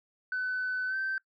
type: tone with pitch glide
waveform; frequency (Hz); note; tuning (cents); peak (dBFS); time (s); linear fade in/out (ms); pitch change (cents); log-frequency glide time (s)
sine; 1507 to 1552.1; F#6 to G6; +31 to -18; -28; 0.32-1.18; 2; +51; 0.87-0.96
effects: noise-tail reverb RT60 0.1 s tail -24 dB re dry + tanh soft clip ceiling -26 dBFS